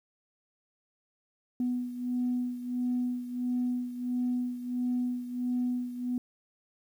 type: beating tone pair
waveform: sine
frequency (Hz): 246.9 / 248.4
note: B3 / B3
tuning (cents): 0 / +10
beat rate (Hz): 1.5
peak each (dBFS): -29 / -34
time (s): 1.6-6.18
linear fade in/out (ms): 2
effects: tanh soft clip ceiling -22 dBFS + 10-bit